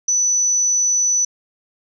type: tone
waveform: sine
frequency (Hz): 5970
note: F#8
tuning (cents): +15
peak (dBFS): -14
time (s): 0.08-1.25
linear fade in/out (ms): 5
effects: none